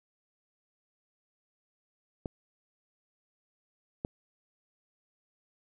clicks, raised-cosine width 2 ms, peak -21 / -19 dBFS, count 2, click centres 2.258 / 4.049 s, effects none

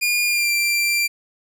sawtooth tone with pitch glide, 2424 to 2363 Hz, D#7 to D7, -46 to +10 cents, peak -14 dBFS, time 0.01-1.08 s, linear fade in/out 20 ms, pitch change -44 cents, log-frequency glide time 0.25-0.51 s, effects none

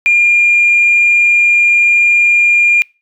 sine tone, 2407 Hz, D7, 42 cents sharp, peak -5 dBFS, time 0.06-2.82 s, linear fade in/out 0 ms, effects noise-tail reverb RT60 0.3 s tail -26 dB re dry + tanh soft clip ceiling -2 dBFS

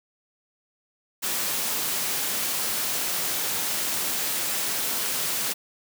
white high-pass noise, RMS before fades -27 dBFS, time 1.22-5.54 s, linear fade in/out 20 ms, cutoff 130 Hz, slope 12 dB/octave, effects none

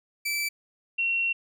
sawtooth / sine tone pair in turn, 2321 / 2730 Hz, D7 / F7, -21 / -40 cents, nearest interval minor third, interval 281 cents, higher second, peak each -23 dBFS, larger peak neither, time 0.25-0.49 / 0.98-1.33 s, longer second, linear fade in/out 10 ms, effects none

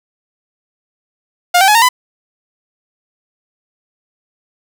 sawtooth tone with pitch steps, 709 / 773.2 / 843.1 / 919.5 / 1002.7 Hz, F5 / G5 / G#5 / A#5 / B5, +26 / -24 / +26 / -24 / +26 cents, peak -3 dBFS, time 1.54-1.89 s, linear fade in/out 10 ms, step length 70 ms, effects none

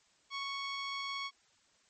15% pulse tone, 1108.7 Hz, C#6, in tune, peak -30 dBFS, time 0.3-1.31 s, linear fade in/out 50 ms, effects white hiss -69 dBFS RMS until 1.89 s + MP3 32 kbps

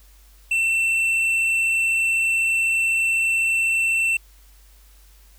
triangle tone with tanh clipping, 2688 Hz, E7, 33 cents sharp, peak -19 dBFS, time 0.51-4.17 s, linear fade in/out 5 ms, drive 11 dB, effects added 49 Hz sine -48 dBFS peak until 5.38 s + white hiss -56 dBFS RMS until 5.38 s

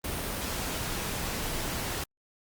pink noise, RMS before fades -33 dBFS, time 0.04-2.04 s, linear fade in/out 5 ms, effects Opus 32 kbps

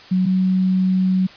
sine tone pair in turn, 185 / 186.5 Hz, F#3 / F#3, 0 / +14 cents, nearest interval unison, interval 14 cents, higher second, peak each -14 dBFS, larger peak neither, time 0.11-0.26 / 0.26-1.27 s, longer second, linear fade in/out 10 ms, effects white hiss -42 dBFS RMS until 1.36 s + resampled to 11025 Hz

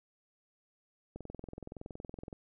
click train, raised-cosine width 2 ms, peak -30 dBFS, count 26, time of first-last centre 1.16-2.328 s, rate 21.4 Hz, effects none

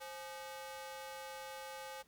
sawtooth ring-modulated tone, 688 Hz, F5, 26 cents flat, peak -38 dBFS, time 0-2.03 s, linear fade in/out 20 ms, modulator 159 Hz, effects pink hiss -70 dBFS RMS until 2.07 s + MP3 96 kbps

